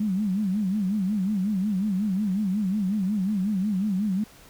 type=tone with vibrato; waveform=sine; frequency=198.9 Hz; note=G3; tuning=25 cents sharp; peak=-22 dBFS; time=0-4.24 s; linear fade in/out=5 ms; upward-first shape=sine; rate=5.5 Hz; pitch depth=150 cents each way; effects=pink hiss -51 dBFS RMS until 4.49 s